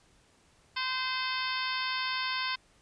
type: harmonic tone with a mistuned harmonic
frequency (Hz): 516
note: C5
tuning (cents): -24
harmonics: 2 / 3 / 4 / 5 / 6 / 7 / 8 / 9 / 10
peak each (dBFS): -35 / -37 / -38 / -39 / -40 / -40 / -41 / -42 / -42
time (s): 0.76-2.56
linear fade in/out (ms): 10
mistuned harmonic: 8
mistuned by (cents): +80
effects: pink hiss -64 dBFS RMS until 2.81 s + resampled to 22050 Hz